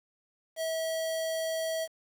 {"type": "tone with notch filter", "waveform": "square", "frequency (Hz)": 647, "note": "E5", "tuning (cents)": -32, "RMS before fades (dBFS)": -32, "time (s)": [0.56, 1.88], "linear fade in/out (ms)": 50, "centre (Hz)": 1300, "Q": 0.88, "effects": ["9-bit"]}